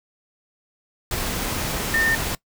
sine tone in noise, 1813 Hz, A#6, 49 cents flat, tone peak -18 dBFS, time 1.94-2.15 s, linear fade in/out 2 ms, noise pink, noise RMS -26 dBFS, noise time 1.11-2.35 s, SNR +5 dB, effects noise-tail reverb RT60 0.1 s tail -21 dB re dry

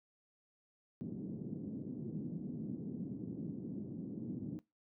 pink band-pass noise, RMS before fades -43 dBFS, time 1.01-4.59 s, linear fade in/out 0 ms, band 160 to 290 Hz, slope 24 dB/octave, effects noise-tail reverb RT60 0.2 s tail -20 dB re dry

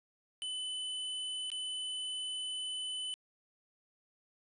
square tone with dropouts, 3013 Hz, F#7, 31 cents sharp, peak -37 dBFS, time 0.42-3.14 s, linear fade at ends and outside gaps 0 ms, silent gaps 1.502-1.517 s, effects resampled to 24000 Hz + 11-bit

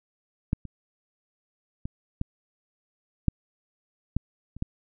clicks, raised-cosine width 5 ms, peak -11 / -26 / -20 / -15 / -8 / -12 / -28 / -15 dBFS, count 8, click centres 0.531 / 0.653 / 1.855 / 2.214 / 3.283 / 4.166 / 4.566 / 4.624 s, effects none

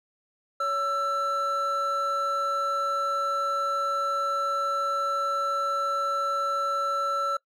triangle tone pair together, 561 / 1334.3 Hz, C#5 / E6, +21 / +21 cents, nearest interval octave + minor third, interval 1500 cents, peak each -30 / -23 dBFS, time 0.6-7.37 s, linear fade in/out 5 ms, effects noise-tail reverb RT60 0.1 s tail -21 dB re dry

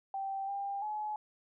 sine tone with pitch steps, 780 / 797 / 849 Hz, G5 / G5 / G#5, -9 / +28 / +38 cents, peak -34 dBFS, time 0.14-1.16 s, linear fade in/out 2 ms, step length 340 ms, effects none

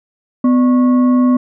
sine tone with frequency modulation, 250.9 Hz, B3, 28 cents sharp, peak -8 dBFS, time 0.44-1.37 s, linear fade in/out 5 ms, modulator 845 Hz, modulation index 0.34, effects none

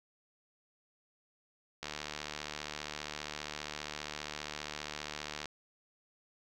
click train, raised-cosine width 0.2 ms, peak -21 dBFS, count 273, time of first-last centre 1.83-5.457 s, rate 75 Hz, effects none

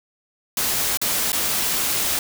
white noise with dropouts, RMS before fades -22 dBFS, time 0.57-2.19 s, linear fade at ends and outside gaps 2 ms, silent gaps 0.973-1.015 / 1.32-1.329 s, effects none

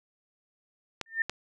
clicks, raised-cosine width 0.2 ms, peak -15 dBFS, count 2, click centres 1.013 / 1.296 s
sine tone with exponential growth, 1806 Hz, A6, 45 cents sharp, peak -20 dBFS, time 1.06-1.22 s, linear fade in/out 2 ms, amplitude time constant 33 ms
effects none

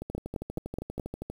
two click trains, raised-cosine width 2 ms, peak -18 / -22 dBFS, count 5 / 17, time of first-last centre 0.15-0.997 / 0.02-1.3 s, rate 4.72 / 12.5 Hz, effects 8-bit

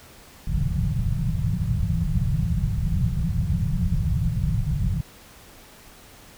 white low-pass noise, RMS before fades -23 dBFS, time 0.47-5.01 s, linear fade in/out 5 ms, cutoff 180 Hz, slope 96 dB/octave, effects pink hiss -48 dBFS RMS until 6.37 s

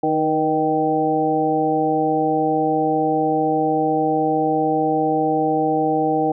harmonic tone with a mistuned harmonic, 155.56 Hz, D#3, in tune, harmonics 1 / 2 / 3 / 4 / 5, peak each -30 / -21 / -22 / -26 / -20 dBFS, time 0.03-6.32 s, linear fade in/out 5 ms, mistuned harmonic 3, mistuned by +39 cents, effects none

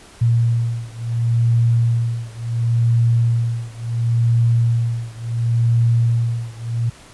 sine beating tone pair, 116.54 / 117.25 Hz, A#2 / A#2, 0 / +11 cents, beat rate 0.71 Hz, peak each -17 / -18 dBFS, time 0.21-6.9 s, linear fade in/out 10 ms, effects pink hiss -44 dBFS RMS until 7.13 s + resampled to 24000 Hz

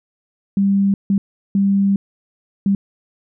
sine tone bursts at uneven times, 197.6 Hz, G3, 14 cents sharp, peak -12 dBFS, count 4, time 0.57-0.94 / 1.1-1.18 / 1.55-1.96 / 2.66-2.75 s, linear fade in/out 2 ms, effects none

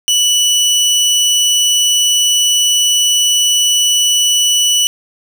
25% pulse tone, 2960 Hz, F#7, in tune, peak -6 dBFS, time 0.08-4.87 s, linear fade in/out 0 ms, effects none

